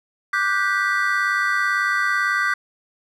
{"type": "chord", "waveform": "triangle", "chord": "G major seventh", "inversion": "second", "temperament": "just", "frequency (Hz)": [1176, 1470, 1568, 1960], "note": ["D6", "F#6", "G6", "B6"], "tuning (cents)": [2, -12, 0, -14], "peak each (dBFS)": [-22, -23, -21, -22], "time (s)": [0.33, 2.54], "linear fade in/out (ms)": 5, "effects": []}